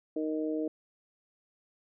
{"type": "harmonic tone", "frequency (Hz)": 155.56, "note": "D#3", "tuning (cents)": 0, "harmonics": [2, 3, 4], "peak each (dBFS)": [-31, -35, -39], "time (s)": [0.16, 0.68], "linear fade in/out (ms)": 5, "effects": []}